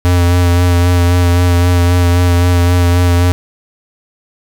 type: tone with vibrato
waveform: square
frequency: 88 Hz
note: F2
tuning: 14 cents sharp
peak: -8 dBFS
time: 0.05-3.32 s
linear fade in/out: 0 ms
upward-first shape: sine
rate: 3.8 Hz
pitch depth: 22 cents each way
effects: none